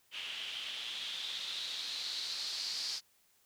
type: noise with low-pass filter sweep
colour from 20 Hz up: blue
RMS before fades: -40 dBFS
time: 0.11-3.01 s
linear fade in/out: 50 ms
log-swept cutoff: 2900 to 4800 Hz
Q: 5.1
effects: white hiss -70 dBFS RMS until 3.45 s